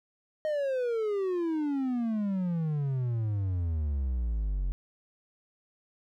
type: exponential sweep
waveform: triangle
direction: down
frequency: 625 to 43.65 Hz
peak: -25 dBFS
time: 0.45-4.72 s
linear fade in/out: 0 ms
effects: none